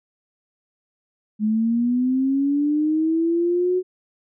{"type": "linear sweep", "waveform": "sine", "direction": "up", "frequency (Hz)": [210.3, 370], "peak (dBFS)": -17, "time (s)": [1.39, 3.83], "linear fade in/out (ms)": 50, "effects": []}